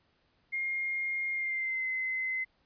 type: tone with pitch glide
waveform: sine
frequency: 2130 to 2052 Hz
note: C7 to C7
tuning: +30 to -34 cents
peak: -30 dBFS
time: 0.52-2.45 s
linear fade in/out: 20 ms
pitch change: -64 cents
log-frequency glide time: 1.32-1.87 s
effects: pink hiss -71 dBFS RMS until 2.65 s + resampled to 11025 Hz